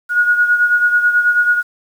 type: beating tone pair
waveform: sine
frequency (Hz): 1446 / 1455.2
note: F#6 / F#6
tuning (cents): -40 / -29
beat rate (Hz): 9.2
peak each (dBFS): -11 / -18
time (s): 0.09-1.63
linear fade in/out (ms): 50
effects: 7-bit